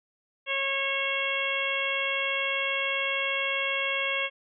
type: harmonic tone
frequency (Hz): 547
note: C#5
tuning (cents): -23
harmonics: 1 / 2 / 3 / 4 / 5 / 6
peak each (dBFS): -34 / -36 / -36 / -30 / -31 / -34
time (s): 0.46-4.3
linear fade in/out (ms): 50
effects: none